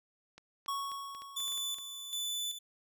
clicks, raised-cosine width 0.2 ms, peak -34 dBFS, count 10, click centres 0.38 / 0.661 / 0.917 / 1.149 / 1.22 / 1.403 / 1.48 / 1.522 / 1.577 / 1.785 s
square tone with exponential decay, 1108.7 Hz, C#6, in tune, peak -33 dBFS, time 0.68-2.39 s, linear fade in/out 5 ms, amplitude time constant 370 ms
sawtooth tone with tremolo, 3493 Hz, A7, 13 cents flat, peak -31 dBFS, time 1.36-2.59 s, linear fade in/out 10 ms, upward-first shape square, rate 1.3 Hz, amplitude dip 60%
effects none

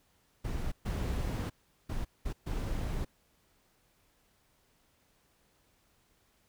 brown noise bursts at uneven times, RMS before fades -34 dBFS, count 5, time 0.44-0.72 / 0.85-1.5 / 1.89-2.05 / 2.25-2.33 / 2.46-3.05 s, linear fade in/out 10 ms, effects pink hiss -70 dBFS RMS until 6.48 s

